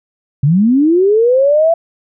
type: linear sweep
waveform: sine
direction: up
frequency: 130.1 to 677 Hz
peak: -7 dBFS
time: 0.43-1.74 s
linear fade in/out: 5 ms
effects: none